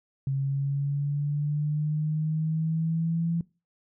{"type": "exponential sweep", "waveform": "sine", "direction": "up", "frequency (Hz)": [135.7, 168.7], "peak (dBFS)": -24, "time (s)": [0.27, 3.41], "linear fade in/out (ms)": 2, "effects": ["noise-tail reverb RT60 0.3 s tail -22 dB re dry"]}